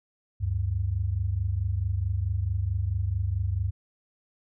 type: tone pair together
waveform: sine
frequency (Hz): 73.42 / 98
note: D2 / G2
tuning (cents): 0 / 0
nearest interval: perfect fourth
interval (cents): 500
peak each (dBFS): -29 / -26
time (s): 0.4-3.71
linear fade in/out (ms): 20
effects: none